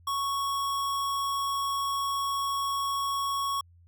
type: tone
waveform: square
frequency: 1108.7 Hz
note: C#6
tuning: in tune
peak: -28 dBFS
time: 0.07-3.61 s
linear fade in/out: 5 ms
effects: added 86 Hz sine -54 dBFS peak until 3.87 s